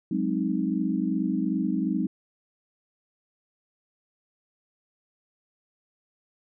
sine chord, Ab dominant seventh, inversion third, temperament equal, 185 / 207.7 / 261.6 / 311.1 Hz, Gb3 / Ab3 / C4 / Eb4, 0 / 0 / 0 / 0 cents, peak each -29 dBFS, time 0.11-2.07 s, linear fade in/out 5 ms, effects none

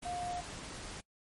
sine tone in noise, 710 Hz, F5, 28 cents sharp, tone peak -36 dBFS, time 0.05-0.41 s, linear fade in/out 10 ms, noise pink, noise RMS -45 dBFS, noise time 0.02-1.01 s, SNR +6 dB, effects noise-tail reverb RT60 0.1 s tail -22 dB re dry + MP3 48 kbps

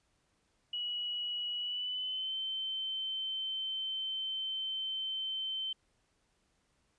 sine tone with pitch glide, 2923 to 3090 Hz, F#7 to G7, -22 to -26 cents, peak -34 dBFS, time 0.73-5.73 s, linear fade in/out 5 ms, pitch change +96 cents, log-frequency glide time 1.57-2.35 s, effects pink hiss -75 dBFS RMS until 6.98 s + resampled to 22050 Hz

